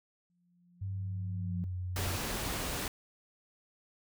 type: tone with exponential growth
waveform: sine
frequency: 176.1 Hz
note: F3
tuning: 15 cents sharp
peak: -33 dBFS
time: 0.3-1.64 s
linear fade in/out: 0 ms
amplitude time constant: 290 ms
type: tone with pitch glide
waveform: sine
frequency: 97.4 to 90.88 Hz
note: G2 to F#2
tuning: -11 to -31 cents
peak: -34 dBFS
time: 0.81-2.18 s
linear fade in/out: 10 ms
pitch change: -120 cents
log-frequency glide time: 1.41-1.74 s
type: noise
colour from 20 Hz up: pink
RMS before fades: -36 dBFS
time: 1.96-2.88 s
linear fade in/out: 2 ms
effects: none